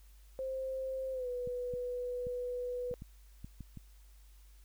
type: tone with pitch glide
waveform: sine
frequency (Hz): 526 to 493.6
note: C5 to B4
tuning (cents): +9 to -1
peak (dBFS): -35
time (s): 0.39-2.94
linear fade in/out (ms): 0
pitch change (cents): -110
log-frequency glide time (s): 1.12-1.28
type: clicks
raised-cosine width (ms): 5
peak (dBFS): -33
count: 8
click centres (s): 1.474 / 1.738 / 2.269 / 2.913 / 3.021 / 3.445 / 3.607 / 3.773
effects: added 50 Hz sine -55 dBFS peak until 4.64 s + white hiss -68 dBFS RMS until 4.64 s